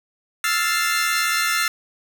sawtooth chord, F major seventh, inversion third, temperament equal, 1318.5 / 1396.9 / 1760 / 2093 Hz, E6 / F6 / A6 / C7, 0 / 0 / 0 / 0 cents, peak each -21 dBFS, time 0.44-1.68 s, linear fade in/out 2 ms, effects none

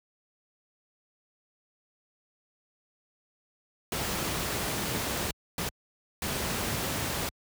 pink noise bursts at uneven times, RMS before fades -31 dBFS, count 3, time 3.92-5.31 / 5.58-5.69 / 6.22-7.29 s, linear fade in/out 2 ms, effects high-pass 60 Hz 12 dB/octave

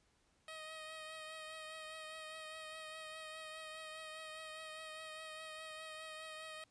10% pulse tone with vibrato, 629 Hz, D#5, 19 cents sharp, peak -39 dBFS, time 0.48-6.64 s, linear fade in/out 2 ms, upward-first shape triangle, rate 4.9 Hz, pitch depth 26 cents each way, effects pink hiss -75 dBFS RMS until 6.7 s + resampled to 22050 Hz

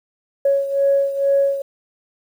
sine beating tone pair, 554.4 / 556.6 Hz, C#5 / C#5, 0 / +7 cents, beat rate 2.2 Hz, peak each -15 / -20 dBFS, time 0.45-1.62 s, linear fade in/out 5 ms, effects tanh soft clip ceiling -7 dBFS + 8-bit

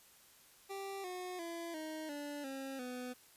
25% pulse tone with pitch steps, 392 / 363.6 / 337.3 / 312.9 / 290.3 / 269.3 / 249.8 Hz, G4 / F#4 / E4 / D#4 / D4 / C#4 / B3, 0 / -30 / +40 / +10 / -20 / -50 / +20 cents, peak -38 dBFS, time 0.69-3.14 s, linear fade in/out 20 ms, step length 350 ms, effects white hiss -63 dBFS RMS until 3.36 s + resampled to 32000 Hz

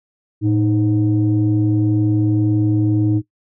sine tone pair together, 110.98 / 311.1 Hz, A2 / D#4, +15 / 0 cents, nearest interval octave + tritone, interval 1785 cents, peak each -15 dBFS, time 0.41-3.22 s, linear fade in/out 50 ms, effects noise-tail reverb RT60 0.1 s tail -17 dB re dry + tanh soft clip ceiling -7 dBFS

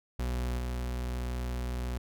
40% pulse tone with level steps, 61.4 Hz, B1, 9 cents flat, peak -29 / -31 dBFS, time 0.19-1.98 s, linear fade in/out 5 ms, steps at 0.58 s, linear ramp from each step 5 ms, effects none

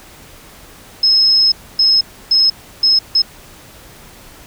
sine tone bursts at uneven times, 5170 Hz, E8, 34 cents flat, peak -8 dBFS, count 5, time 1.03-1.52 / 1.79-2.01 / 2.31-2.5 / 2.83-2.99 / 3.15-3.22 s, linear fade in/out 5 ms, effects pink hiss -40 dBFS RMS until 4.46 s

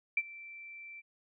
sine tone with ADSR envelope, 2340 Hz, D7, 7 cents flat, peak -24 dBFS, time 0.17-1.02 s, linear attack 4 ms, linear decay 44 ms, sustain -21 dB, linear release 30 ms, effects none

